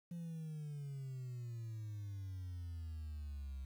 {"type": "exponential sweep", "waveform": "sine", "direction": "down", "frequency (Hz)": [173.6, 65.41], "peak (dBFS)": -40, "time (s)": [0.11, 3.65], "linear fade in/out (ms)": 5, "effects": ["tanh soft clip ceiling -42 dBFS", "11-bit"]}